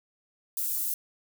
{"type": "high-pass noise", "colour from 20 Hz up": "white", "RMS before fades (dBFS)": -30, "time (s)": [0.57, 0.94], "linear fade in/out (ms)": 2, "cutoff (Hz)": 11000, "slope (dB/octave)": 12, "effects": []}